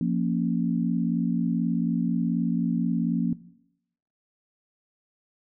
sine chord, Bb minor, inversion second, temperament equal, 174.61 / 233.1 / 277.2 Hz, F3 / Bb3 / Db4, 0 / 0 / 0 cents, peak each -25 / -26 / -30 dBFS, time 0.01-3.33 s, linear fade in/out 2 ms, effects noise-tail reverb RT60 0.8 s tail -18 dB re dry

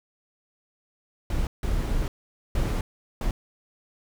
brown noise bursts at uneven times, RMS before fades -25 dBFS, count 4, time 1.3-1.47 / 1.63-2.08 / 2.55-2.81 / 3.21-3.31 s, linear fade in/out 2 ms, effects none

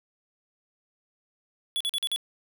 square tone bursts, 3400 Hz, G#7, 40 cents sharp, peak -26 dBFS, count 5, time 1.76-2.161 s, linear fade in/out 0 ms, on 45 ms, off 44 ms, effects none

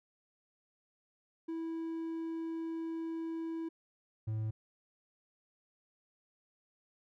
triangle tone pair in turn, 327.5 / 109.29 Hz, E4 / A2, -11 / -11 cents, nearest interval octave + perfect fifth, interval 1900 cents, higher first, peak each -34 / -31 dBFS, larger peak second, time 1.48-3.69 / 4.27-4.51 s, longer first, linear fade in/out 10 ms, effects none

